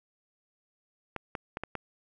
clicks, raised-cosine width 0.5 ms, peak -19 dBFS, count 5, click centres 1.163 / 1.352 / 1.571 / 1.636 / 1.753 s, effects none

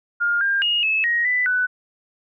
sine tone with pitch steps, 1413 / 1601 / 2863 / 2598 / 1884 / 1990 / 1493 Hz, F6 / G6 / F7 / E7 / A#6 / B6 / F#6, +20 / +36 / +42 / -26 / +18 / +13 / +15 cents, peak -17 dBFS, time 0.2-1.67 s, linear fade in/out 20 ms, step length 210 ms, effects none

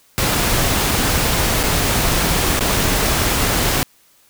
pink noise with dropouts, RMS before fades -17 dBFS, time 0.18-3.83 s, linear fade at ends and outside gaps 0 ms, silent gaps 1.631-1.636 / 2.593-2.608 s, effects white hiss -54 dBFS RMS until 4.29 s

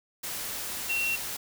sine tone in noise, 2730 Hz, F7, 40 cents flat, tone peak -26 dBFS, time 0.89-1.16 s, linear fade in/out 10 ms, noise white, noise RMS -35 dBFS, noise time 0.23-1.37 s, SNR +6 dB, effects none

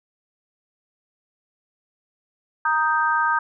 sine chord, Eb major, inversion second, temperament equal, 932.3 / 1244.5 / 1568 Hz, Bb5 / Eb6 / G6, 0 / 0 / 0 cents, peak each -22 dBFS, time 2.65-3.39 s, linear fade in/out 5 ms, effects none

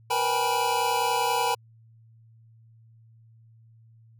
square tone cluster, 470.5 / 501 / 788 / 852 / 977 Hz, A#4 / B4 / G5 / G#5 / B5, +16 / +25 / +9 / +44 / -19 cents, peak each -32 / -36 / -30 / -30 / -27 dBFS, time 0.1-1.55 s, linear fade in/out 10 ms, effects added 113 Hz sine -52 dBFS peak until 4.19 s

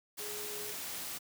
sine tone in noise, 419 Hz, G#4, 15 cents sharp, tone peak -45 dBFS, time 0.19-0.73 s, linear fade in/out 20 ms, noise white, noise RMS -41 dBFS, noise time 0.17-1.19 s, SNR -7 dB, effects high-pass 80 Hz 12 dB/octave

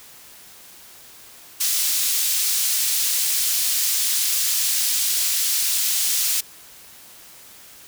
pink high-pass noise, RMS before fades -21 dBFS, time 1.6-6.41 s, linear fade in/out 10 ms, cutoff 4800 Hz, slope 12 dB/octave, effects white hiss -45 dBFS RMS until 7.87 s

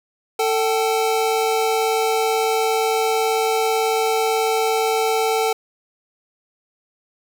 square tone cluster, 445.1 / 768 / 866 Hz, A4 / G5 / A5, +20 / -36 / -28 cents, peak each -20 / -23 / -27 dBFS, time 0.39-5.53 s, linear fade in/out 5 ms, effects none

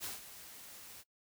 white noise with ADSR envelope, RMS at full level -40 dBFS, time 0-1.04 s, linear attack 42 ms, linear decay 160 ms, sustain -12 dB, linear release 45 ms, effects noise-tail reverb RT60 0.1 s tail -21 dB re dry

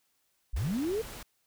sine linear sweep, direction up, 33.48 to 466.2 Hz, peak -28 dBFS, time 0.53-1.02 s, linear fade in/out 10 ms
pink noise, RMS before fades -44 dBFS, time 0.56-1.23 s, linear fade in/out 5 ms
effects white hiss -74 dBFS RMS until 1.46 s

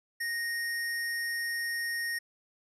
sine tone with sample-and-hold, 1864.7 Hz, A#6, in tune, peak -30 dBFS, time 0.2-2.19 s, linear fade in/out 10 ms, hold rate 7350 Hz, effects resampled to 32000 Hz

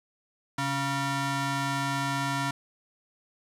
20% pulse ring-modulated tone, 415.3 Hz, G#4, in tune, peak -19 dBFS, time 0.58-2.51 s, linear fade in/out 5 ms, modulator 551 Hz, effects low-pass 10000 Hz 12 dB/octave + 10-bit

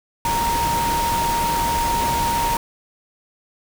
sine tone in noise, 932.3 Hz, A#5, in tune, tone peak -19 dBFS, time 0.25-2.57 s, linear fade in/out 2 ms, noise pink, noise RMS -25 dBFS, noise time 0.25-2.57 s, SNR +3 dB, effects none

